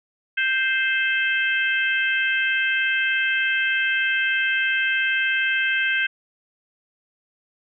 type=harmonic tone; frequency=523.3 Hz; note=C5; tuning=in tune; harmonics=3 / 4 / 5 / 6; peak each=-21 / -27 / -25 / -30 dBFS; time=0.37-6.07 s; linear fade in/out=10 ms; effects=none